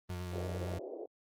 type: tone with vibrato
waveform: 35% pulse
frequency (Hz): 89.6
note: F2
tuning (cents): +45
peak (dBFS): -35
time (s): 0.09-0.79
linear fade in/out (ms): 10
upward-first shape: square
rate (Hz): 8.7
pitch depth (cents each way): 19
type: band-pass noise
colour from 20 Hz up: pink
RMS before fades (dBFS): -44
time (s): 0.32-1.06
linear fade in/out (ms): 5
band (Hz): 330 to 660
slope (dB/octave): 48
effects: Opus 24 kbps